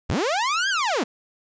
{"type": "linear two-way sweep", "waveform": "sawtooth", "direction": "up then down", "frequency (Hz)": [33.79, 1653, 189.3], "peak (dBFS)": -17, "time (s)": [0.09, 1.04], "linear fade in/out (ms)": 10, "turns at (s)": 0.69, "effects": ["resampled to 16000 Hz", "8-bit"]}